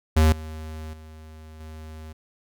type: tone with level steps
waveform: square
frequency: 78.5 Hz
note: D#2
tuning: 16 cents sharp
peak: -15 / -34 / -42 / -38 dBFS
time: 0.16-2.13 s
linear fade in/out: 10 ms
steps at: 0.32 / 0.93 / 1.6 s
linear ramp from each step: 5 ms
effects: none